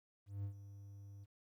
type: tone with ADSR envelope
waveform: triangle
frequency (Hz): 100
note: G2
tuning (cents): +35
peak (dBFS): -36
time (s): 0.26-1.26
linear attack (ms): 180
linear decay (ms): 91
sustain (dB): -13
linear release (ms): 28
effects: 13-bit